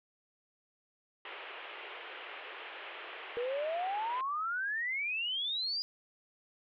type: band-pass noise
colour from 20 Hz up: white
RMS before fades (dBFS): -46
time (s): 1.25-4.21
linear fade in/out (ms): 2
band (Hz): 360 to 3100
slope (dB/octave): 48
type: exponential sweep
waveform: sine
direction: up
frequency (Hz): 468 to 4931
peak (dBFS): -32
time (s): 3.37-5.82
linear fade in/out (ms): 0
effects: none